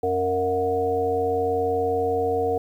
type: harmonic tone with a mistuned harmonic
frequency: 92.5 Hz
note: F#2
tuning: in tune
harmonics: 1 / 3 / 5 / 7 / 8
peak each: -33 / -33 / -22 / -34 / -26 dBFS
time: 0.03-2.58 s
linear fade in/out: 5 ms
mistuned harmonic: 8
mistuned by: -28 cents
effects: 9-bit